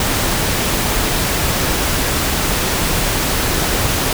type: noise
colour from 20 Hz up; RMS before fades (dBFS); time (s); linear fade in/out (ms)
pink; -17; 0-4.13; 2
effects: none